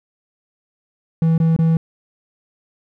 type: tone with dropouts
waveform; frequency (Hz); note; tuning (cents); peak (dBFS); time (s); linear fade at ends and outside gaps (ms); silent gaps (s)
triangle; 163; E3; -19; -10; 1.22-1.77; 2; 1.379-1.401 / 1.564-1.589
effects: none